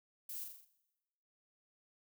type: noise with echo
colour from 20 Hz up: violet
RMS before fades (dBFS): -45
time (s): 0.29-0.44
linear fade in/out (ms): 5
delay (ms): 42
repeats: 5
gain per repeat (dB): -4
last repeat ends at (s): 0.65
effects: noise-tail reverb RT60 1.0 s tail -18 dB re dry